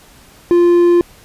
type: tone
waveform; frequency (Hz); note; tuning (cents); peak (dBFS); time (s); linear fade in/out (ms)
triangle; 348; F4; -6; -5; 0.51-1.01; 0
effects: pink hiss -44 dBFS RMS until 1.24 s + resampled to 32000 Hz